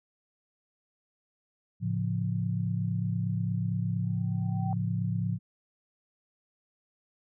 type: chord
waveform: sine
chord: A augmented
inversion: none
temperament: equal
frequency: 110 / 138.59 / 174.61 Hz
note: A2 / C#3 / E#3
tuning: 0 / 0 / 0 cents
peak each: -30 / -34 / -31 dBFS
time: 1.8-5.39 s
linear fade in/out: 50 ms
type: tone with exponential growth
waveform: sine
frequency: 771 Hz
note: G5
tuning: 29 cents flat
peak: -33 dBFS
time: 4.04-4.73 s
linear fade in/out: 1 ms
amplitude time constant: 150 ms
effects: none